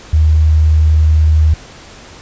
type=tone; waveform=sine; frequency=77.78 Hz; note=D#2; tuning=in tune; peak=-6 dBFS; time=0.13-1.54 s; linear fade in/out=5 ms; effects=pink hiss -36 dBFS RMS until 2.21 s + resampled to 16000 Hz